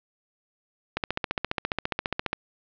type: click train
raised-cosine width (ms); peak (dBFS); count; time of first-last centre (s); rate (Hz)
0.3; -9; 21; 0.97-2.331; 14.7
effects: low-pass 4000 Hz 12 dB/octave